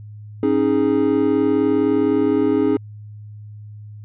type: chord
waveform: triangle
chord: C# suspended second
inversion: none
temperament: equal with one note detuned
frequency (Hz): 271.5 / 311.1 / 415.3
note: C#4 / D#4 / G#4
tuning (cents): -36 / 0 / 0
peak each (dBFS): -17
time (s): 0.43-2.77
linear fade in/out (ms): 2
effects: added 105 Hz sine -34 dBFS peak until 4.04 s + resampled to 8000 Hz